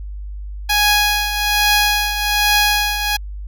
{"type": "tone with tremolo", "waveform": "10% pulse", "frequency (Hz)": 830.6, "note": "G#5", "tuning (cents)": 0, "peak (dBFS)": -3, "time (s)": [0.69, 3.17], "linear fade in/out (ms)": 10, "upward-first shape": "triangle", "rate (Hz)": 1.2, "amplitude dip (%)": 65, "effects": ["added 50 Hz sine -26 dBFS peak until 3.47 s"]}